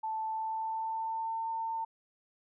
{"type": "tone with pitch glide", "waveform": "sine", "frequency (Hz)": [880, 902.1], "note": ["A5", "A5"], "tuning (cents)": [0, 43], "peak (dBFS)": -32, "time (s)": [0.03, 1.85], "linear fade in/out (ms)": 10, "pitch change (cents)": 43, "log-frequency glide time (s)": [0.25, 1.46], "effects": []}